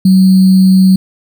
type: tone with sample-and-hold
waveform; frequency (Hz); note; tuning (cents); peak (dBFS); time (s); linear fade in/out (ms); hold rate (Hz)
sine; 188.2; F#3; +30; -3; 0.05-0.96; 5; 4410
effects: none